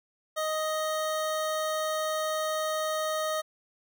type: tone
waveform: 25% pulse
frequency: 624 Hz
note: D#5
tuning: 5 cents sharp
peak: -24 dBFS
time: 0.36-3.42 s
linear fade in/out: 20 ms
effects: none